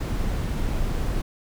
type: noise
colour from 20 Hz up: brown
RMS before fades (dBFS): -25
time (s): 0-1.22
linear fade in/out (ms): 10
effects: none